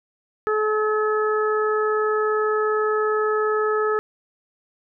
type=harmonic tone; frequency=428.7 Hz; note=A4; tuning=45 cents flat; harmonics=1 / 2 / 3 / 4; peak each=-20 / -33 / -24 / -30 dBFS; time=0.47-3.99 s; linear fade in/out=0 ms; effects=none